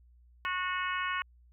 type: harmonic tone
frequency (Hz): 365.8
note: F#4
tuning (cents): -20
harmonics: 3 / 4 / 5 / 6 / 7 / 8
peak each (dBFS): -34 / -36 / -38 / -40 / -41 / -42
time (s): 0.45-1.22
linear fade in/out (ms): 0
effects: added 60 Hz sine -57 dBFS peak until 1.52 s